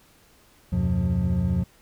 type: tone cluster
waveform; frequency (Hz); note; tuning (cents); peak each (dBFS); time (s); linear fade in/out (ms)
triangle; 76.1 / 91.1 / 125.4 / 178.6; D#2 / F#2 / B2 / F3; -38 / -26 / +27 / +39; -25 / -24 / -26 / -22; 0.72-1.64; 10
effects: tanh soft clip ceiling -9 dBFS + pink hiss -57 dBFS RMS until 1.81 s